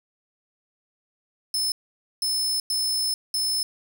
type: tone bursts at uneven times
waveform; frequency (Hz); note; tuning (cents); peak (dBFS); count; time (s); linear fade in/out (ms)
sawtooth; 5240; E8; -11; -20; 4; 1.54-1.72 / 2.22-2.6 / 2.7-3.14 / 3.34-3.63; 2
effects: none